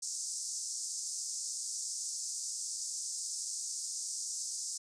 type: band-pass noise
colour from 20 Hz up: white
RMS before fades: -39 dBFS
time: 0.02-4.78 s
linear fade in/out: 10 ms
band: 5100 to 8800 Hz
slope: 48 dB/octave
effects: resampled to 22050 Hz

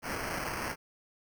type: noise with sample-and-hold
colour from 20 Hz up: white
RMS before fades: -36 dBFS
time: 0.02-0.76 s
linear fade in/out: 50 ms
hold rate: 3675 Hz
effects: none

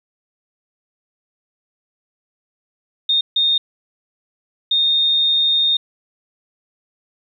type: tone bursts at uneven times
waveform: sine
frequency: 3674 Hz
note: A#7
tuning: 26 cents flat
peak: -13 dBFS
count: 3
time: 3.09-3.21 / 3.36-3.58 / 4.71-5.77 s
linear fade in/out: 5 ms
effects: 9-bit

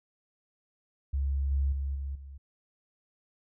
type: tone with level steps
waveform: sine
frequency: 68.9 Hz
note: C#2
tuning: 10 cents flat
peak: -26 / -24 / -29 / -32 / -42 dBFS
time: 1.13-2.38 s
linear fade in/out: 10 ms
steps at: 1.51 / 1.72 / 1.95 / 2.15 s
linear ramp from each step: 5 ms
effects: none

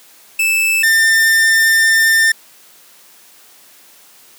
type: tone pair in turn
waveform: 45% pulse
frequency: 2632 / 1797.5 Hz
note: E7 / A6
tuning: -3 / +36 cents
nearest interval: perfect fifth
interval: 661 cents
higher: first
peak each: -12 / -9 dBFS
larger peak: second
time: 0.39-0.83 / 0.83-2.32 s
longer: second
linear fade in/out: 5 ms
effects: white hiss -45 dBFS RMS until 4.38 s + high-pass 200 Hz 12 dB/octave

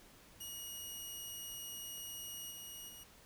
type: tone with level steps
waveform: 10% pulse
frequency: 2890 Hz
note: F#7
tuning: 41 cents flat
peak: -36 / -39 / -43 dBFS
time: 0.4-3.04 s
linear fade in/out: 10 ms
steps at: 2.5 / 2.88 s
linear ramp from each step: 20 ms
effects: pink hiss -61 dBFS RMS until 3.25 s

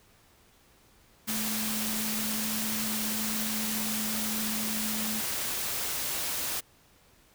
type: tone in noise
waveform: sine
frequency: 216.8 Hz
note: A3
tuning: 25 cents flat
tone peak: -34 dBFS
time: 1.27-5.21 s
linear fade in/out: 20 ms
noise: white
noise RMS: -32 dBFS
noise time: 1.27-6.61 s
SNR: -5 dB
effects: pink hiss -61 dBFS RMS until 7.34 s

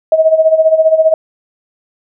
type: tone with tremolo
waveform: sine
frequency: 637 Hz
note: D#5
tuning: 41 cents sharp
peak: -3 dBFS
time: 0.12-1.14 s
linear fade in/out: 2 ms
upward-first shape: sine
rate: 15 Hz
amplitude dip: 75%
effects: none

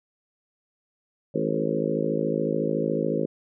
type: harmonic tone with a mistuned harmonic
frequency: 53.9 Hz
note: A1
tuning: 35 cents flat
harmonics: 3 / 4 / 5 / 6 / 7 / 8 / 9 / 10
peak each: -31 / -31 / -31 / -31 / -31 / -31 / -31 / -31 dBFS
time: 1.34-3.26 s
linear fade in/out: 10 ms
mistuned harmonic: 9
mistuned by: -21 cents
effects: none

